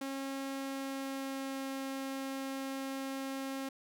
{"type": "tone with pitch glide", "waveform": "sawtooth", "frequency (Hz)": [271.7, 269.5], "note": ["C#4", "C#4"], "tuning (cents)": [-35, -49], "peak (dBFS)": -33, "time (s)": [0.01, 3.69], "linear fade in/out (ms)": 5, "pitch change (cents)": -14, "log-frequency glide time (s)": [0.51, 1.75], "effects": []}